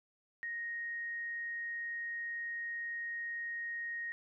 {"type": "tone", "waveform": "sine", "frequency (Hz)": 1869, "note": "A#6", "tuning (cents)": 4, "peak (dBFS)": -37, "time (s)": [0.43, 4.12], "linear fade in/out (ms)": 0, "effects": []}